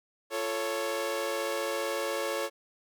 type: chord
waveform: sawtooth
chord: F augmented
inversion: none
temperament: equal with one note detuned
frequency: 344.4 / 440 / 554.4 Hz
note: F4 / A4 / C#5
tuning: -24 / 0 / 0 cents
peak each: -34 / -31 / -28 dBFS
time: 0.3-2.5 s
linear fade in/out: 50 ms
effects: none